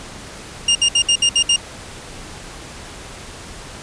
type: tone bursts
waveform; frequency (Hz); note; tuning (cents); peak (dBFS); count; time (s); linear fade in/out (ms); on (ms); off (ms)
sawtooth; 2822; F7; +17; -8; 7; 0.68-1.562; 5; 72; 63
effects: pink hiss -35 dBFS RMS until 3.82 s + resampled to 22050 Hz